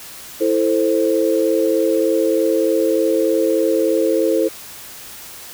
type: chord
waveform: sine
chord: A minor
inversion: second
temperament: equal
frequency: 329.6 / 440 / 523.3 Hz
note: E4 / A4 / C5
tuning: 0 / 0 / 0 cents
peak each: -18 dBFS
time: 0.4-4.49 s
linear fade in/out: 20 ms
effects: white hiss -36 dBFS RMS until 5.53 s